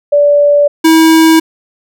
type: tone pair in turn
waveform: sine / square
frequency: 580 / 322.3 Hz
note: D5 / E4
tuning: -22 / -39 cents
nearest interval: minor seventh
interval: 1017 cents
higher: first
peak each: -4 dBFS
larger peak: neither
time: 0.12-0.68 / 0.84-1.4 s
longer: neither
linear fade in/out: 10 ms
effects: none